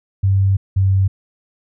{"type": "tone pair in turn", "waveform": "sine", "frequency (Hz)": [97.2, 96.19], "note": ["G2", "G2"], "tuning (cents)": [-14, -32], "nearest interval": "unison", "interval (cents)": 18, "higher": "first", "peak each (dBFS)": -11, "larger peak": "neither", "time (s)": [[0.23, 0.57], [0.76, 1.08]], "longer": "first", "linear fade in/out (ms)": 10, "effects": []}